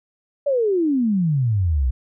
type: exponential sweep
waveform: sine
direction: down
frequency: 587.3 to 59.2 Hz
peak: -16 dBFS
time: 0.46-1.91 s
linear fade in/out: 10 ms
effects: none